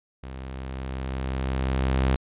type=tone with level ramp; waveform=sawtooth; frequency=65.6 Hz; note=C2; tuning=5 cents sharp; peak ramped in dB=-32 to -15 dBFS; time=0.23-2.16 s; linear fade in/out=5 ms; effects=resampled to 8000 Hz